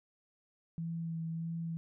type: tone with vibrato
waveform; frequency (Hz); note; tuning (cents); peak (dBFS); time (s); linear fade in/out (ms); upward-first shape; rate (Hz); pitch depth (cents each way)
sine; 164.81; E3; 0; -35; 0.78-1.77; 0; sine; 1.6; 17
effects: none

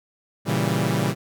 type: chord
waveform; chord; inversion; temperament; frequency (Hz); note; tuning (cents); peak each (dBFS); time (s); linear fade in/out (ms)
sawtooth; A# diminished seventh; none; equal; 116.54 / 138.59 / 164.81 / 196; A#2 / C#3 / E3 / G3; 0 / 0 / 0 / 0; -22; 0.45-1.15; 50
effects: none

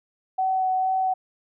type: tone with vibrato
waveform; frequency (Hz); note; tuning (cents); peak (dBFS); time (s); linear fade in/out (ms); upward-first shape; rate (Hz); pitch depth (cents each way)
sine; 753; F#5; +30; -20; 0.38-1.14; 10; sine; 2.2; 11
effects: none

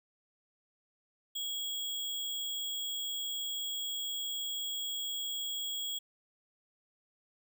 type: tone with sample-and-hold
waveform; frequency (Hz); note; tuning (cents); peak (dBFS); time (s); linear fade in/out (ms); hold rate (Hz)
sine; 3322; G#7; 0; -34; 1.35-5.99; 10; 11025
effects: none

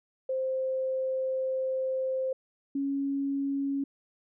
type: tone pair in turn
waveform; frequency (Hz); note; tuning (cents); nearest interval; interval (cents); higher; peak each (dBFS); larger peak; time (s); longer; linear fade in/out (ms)
sine; 523.3 / 277.2; C5 / C#4; 0 / 0; major seventh; 1100; first; -27 / -27; neither; 0.29-2.33 / 2.75-3.84; first; 5
effects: none

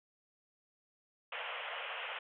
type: band-pass noise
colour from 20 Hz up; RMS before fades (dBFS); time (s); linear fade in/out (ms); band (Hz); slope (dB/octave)
white; -42; 1.32-2.19; 5; 460 to 3200; 96
effects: none

